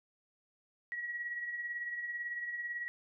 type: tone with tremolo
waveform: sine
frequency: 1916 Hz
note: A#6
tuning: 47 cents sharp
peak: -34 dBFS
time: 0.92-2.88 s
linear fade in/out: 0 ms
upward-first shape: triangle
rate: 18 Hz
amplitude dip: 55%
effects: none